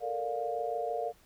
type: chord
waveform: sine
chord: Bb major seventh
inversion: third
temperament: equal with one note detuned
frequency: 440 / 466.2 / 587.3 / 705.3 Hz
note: A4 / Bb4 / D5 / F5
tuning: 0 / 0 / 0 / +17 cents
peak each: -40 / -36 / -38 / -34 dBFS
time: 0-1.13 s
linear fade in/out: 50 ms
effects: pink hiss -63 dBFS RMS until 1.25 s

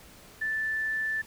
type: tone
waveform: sine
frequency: 1760 Hz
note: A6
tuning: in tune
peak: -27 dBFS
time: 0.41-1.22 s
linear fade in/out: 10 ms
effects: pink hiss -52 dBFS RMS until 1.26 s

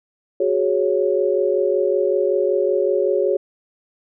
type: chord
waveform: sine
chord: F# suspended second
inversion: none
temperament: equal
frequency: 370 / 415.3 / 554.4 Hz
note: F#4 / G#4 / C#5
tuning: 0 / 0 / 0 cents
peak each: -20 dBFS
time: 0.4-3.37 s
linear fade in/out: 5 ms
effects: none

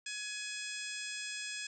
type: harmonic tone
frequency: 841 Hz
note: G#5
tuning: 22 cents sharp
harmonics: 2 / 3 / 4 / 5 / 6 / 7 / 8 / 9 / 10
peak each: -45 / -44 / -47 / -53 / -46 / -54 / -50 / -48 / -52 dBFS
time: 0.06-1.67 s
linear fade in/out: 5 ms
effects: none

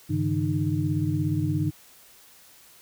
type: tone cluster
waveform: sine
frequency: 100.3 / 140 / 157 / 306.8 Hz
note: G2 / C#3 / D#3 / D#4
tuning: +40 / +18 / +16 / -24 cents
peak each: -28 dBFS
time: 0.09-1.71 s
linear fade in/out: 20 ms
effects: white hiss -53 dBFS RMS until 2.81 s

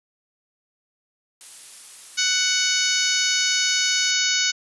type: noise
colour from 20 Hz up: blue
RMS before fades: -39 dBFS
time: 1.41-4.11 s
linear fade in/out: 0 ms
type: harmonic tone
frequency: 743 Hz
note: F#5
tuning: 7 cents sharp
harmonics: 2 / 3 / 4 / 5 / 6 / 7 / 8 / 9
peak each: -27 / -27 / -27 / -27 / -27 / -27 / -27 / -27 dBFS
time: 2.17-4.52 s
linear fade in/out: 20 ms
effects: resampled to 24000 Hz

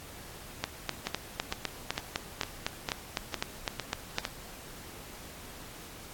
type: two click trains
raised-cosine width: 0.2 ms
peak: -14 / -11 dBFS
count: 8 / 15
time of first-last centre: 1.07-4.252 / 0.64-4.184 s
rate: 2.2 / 3.95 Hz
effects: pink hiss -47 dBFS RMS until 6.13 s + AAC 64 kbps

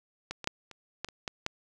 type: clicks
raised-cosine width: 0.2 ms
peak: -18 / -22 / -10 / -29 / -16 / -27 / -16 / -13 dBFS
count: 8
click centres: 0.31 / 0.443 / 0.474 / 0.713 / 1.046 / 1.087 / 1.278 / 1.464 s
effects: none

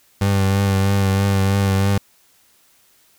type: tone with vibrato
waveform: 30% pulse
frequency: 98 Hz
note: G2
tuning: in tune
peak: -12 dBFS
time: 0.21-1.98 s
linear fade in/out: 5 ms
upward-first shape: triangle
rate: 3.1 Hz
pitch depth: 33 cents each way
effects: white hiss -56 dBFS RMS until 3.18 s

